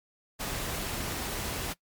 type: noise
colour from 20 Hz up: pink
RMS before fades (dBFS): -34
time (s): 0.39-1.74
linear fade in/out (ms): 20
effects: noise-tail reverb RT60 0.1 s tail -21 dB re dry + MP3 96 kbps